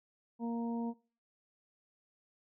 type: harmonic tone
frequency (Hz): 233.1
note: A#3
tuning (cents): 0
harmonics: 1 / 2 / 3 / 4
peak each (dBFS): -34 / -44 / -48 / -46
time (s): 0.39-0.94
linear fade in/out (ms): 50
effects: noise-tail reverb RT60 0.4 s tail -23 dB re dry